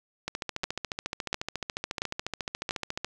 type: two click trains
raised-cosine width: 0.2 ms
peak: -14 / -11 dBFS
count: 40 / 4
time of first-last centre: 0.28-3.046 / 0.64-2.709 s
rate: 14.1 / 1.45 Hz
effects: none